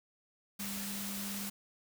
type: tone in noise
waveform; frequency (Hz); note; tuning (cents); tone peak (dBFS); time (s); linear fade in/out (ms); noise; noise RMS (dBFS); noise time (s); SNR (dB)
sine; 200; G3; +35; -41; 0.59-1.5; 10; white; -41; 0.59-1.5; -3
effects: none